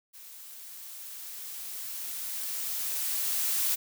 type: noise with level ramp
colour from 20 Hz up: blue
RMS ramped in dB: -48 to -27 dBFS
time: 0.13-3.76 s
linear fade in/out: 20 ms
effects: none